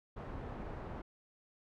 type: low-pass noise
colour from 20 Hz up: pink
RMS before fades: -44 dBFS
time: 0.16-1.02 s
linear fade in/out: 10 ms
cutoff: 1100 Hz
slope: 12 dB/octave
effects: none